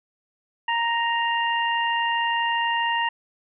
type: harmonic tone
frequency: 932.3 Hz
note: A#5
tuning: in tune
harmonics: 1 / 2 / 3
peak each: -23 / -26 / -28 dBFS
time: 0.68-3.09 s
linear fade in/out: 5 ms
effects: none